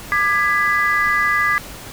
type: chord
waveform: sine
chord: G# diminished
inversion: second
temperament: just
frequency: 1196.1 / 1661.2 / 1993.5 Hz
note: D6 / G#6 / B6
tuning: +31 / 0 / +16 cents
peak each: -18 dBFS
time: 0.12-1.58 s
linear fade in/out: 0 ms
effects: tanh soft clip ceiling -7 dBFS + pink hiss -35 dBFS RMS until 1.92 s